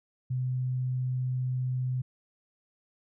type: tone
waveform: sine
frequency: 127.5 Hz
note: C3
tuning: 44 cents flat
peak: -27 dBFS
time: 0.3-2.02 s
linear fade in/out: 10 ms
effects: none